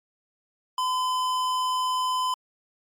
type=tone with tanh clipping; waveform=sine; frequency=1016 Hz; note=B5; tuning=49 cents sharp; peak=-25 dBFS; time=0.78-2.34 s; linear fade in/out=2 ms; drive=18 dB; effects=MP3 96 kbps